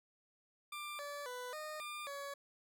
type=tone with pitch steps; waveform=20% pulse; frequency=1187 / 577 / 496.8 / 614 / 1199 / 563 Hz; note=D6 / D5 / B4 / D#5 / D6 / C#5; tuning=+18 / -31 / +10 / -23 / +36 / +27 cents; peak=-38 dBFS; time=0.72-2.34 s; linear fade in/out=5 ms; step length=270 ms; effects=none